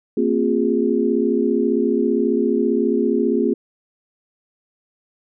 sine tone cluster, 229.8 / 264.7 / 354.2 / 412.3 Hz, A#3 / C4 / F4 / G#4, -25 / +20 / +24 / -13 cents, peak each -21 dBFS, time 0.17-3.54 s, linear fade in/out 5 ms, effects none

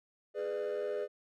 triangle chord, G# diminished, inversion none, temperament just, 415.3 / 498.4 / 598 Hz, G#4 / B4 / D5, 0 / +16 / +31 cents, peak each -33 / -35 / -35 dBFS, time 0.34-1.08 s, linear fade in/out 50 ms, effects tanh soft clip ceiling -28 dBFS

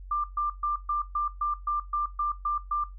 sine tone bursts, 1188 Hz, D6, 20 cents sharp, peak -24 dBFS, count 11, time 0.11-2.84 s, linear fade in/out 5 ms, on 130 ms, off 130 ms, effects noise-tail reverb RT60 0.2 s tail -18 dB re dry + added 46 Hz sine -40 dBFS peak until 2.98 s

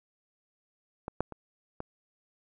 clicks, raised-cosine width 1 ms, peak -21 / -13 / -27 / -22 dBFS, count 4, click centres 1.081 / 1.206 / 1.323 / 1.804 s, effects none

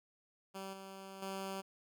10% pulse tone with level steps, 193.1 Hz, G3, 26 cents flat, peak -35 / -40 / -32 dBFS, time 0.54-1.62 s, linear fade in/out 20 ms, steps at 0.73 / 1.22 s, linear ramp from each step 5 ms, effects none

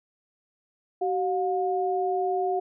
sine tone pair together, 379.3 / 716 Hz, F#4 / F5, +43 / +43 cents, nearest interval major seventh, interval 1100 cents, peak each -26 dBFS, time 1.01-2.6 s, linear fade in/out 10 ms, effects none

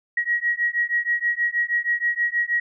sine beating tone pair, 1899 / 1905.3 Hz, A#6 / A#6, +32 / +37 cents, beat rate 6.3 Hz, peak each -23 dBFS, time 0.17-2.6 s, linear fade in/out 5 ms, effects none

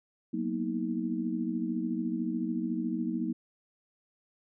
sine chord, B major seventh, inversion second, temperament equal with one note detuned, 185 / 233.1 / 246.9 / 317.3 Hz, F#3 / A#3 / B3 / D#4, 0 / 0 / 0 / +34 cents, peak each -36 / -33 / -37 / -34 dBFS, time 0.33-3.33 s, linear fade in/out 10 ms, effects none

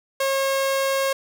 sawtooth tone, 542 Hz, C#5, 39 cents flat, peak -16 dBFS, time 0.2-1.13 s, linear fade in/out 5 ms, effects none

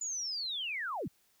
sine linear sweep, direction down, 7040 to 95.5 Hz, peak -34 dBFS, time 0.01-1.08 s, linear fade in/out 5 ms, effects white hiss -70 dBFS RMS until 1.4 s

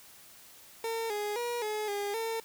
30% pulse tone with pitch steps, 454.4 / 415.5 / 478.8 / 425.6 / 406.6 / 452.3 Hz, A#4 / G#4 / A#4 / G#4 / G#4 / A4, -44 / +1 / +46 / +42 / -37 / +48 cents, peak -29 dBFS, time 0.84-2.4 s, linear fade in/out 2 ms, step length 260 ms, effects white hiss -54 dBFS RMS until 2.44 s

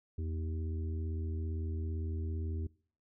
harmonic tone with a mistuned harmonic, 77.78 Hz, D#2, in tune, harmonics 1 / 3 / 4 / 5, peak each -34 / -47 / -49 / -49 dBFS, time 0.18-2.67 s, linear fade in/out 5 ms, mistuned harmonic 1, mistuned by +110 cents, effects noise-tail reverb RT60 0.5 s tail -23 dB re dry

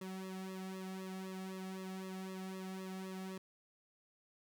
sawtooth tone with flanger, 188.6 Hz, F#3, 33 cents sharp, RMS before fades -45 dBFS, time 0.01-3.38 s, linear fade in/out 5 ms, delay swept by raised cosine 1.3 to 2.04 ms, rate 3.9 Hz, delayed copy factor -0.85, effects none

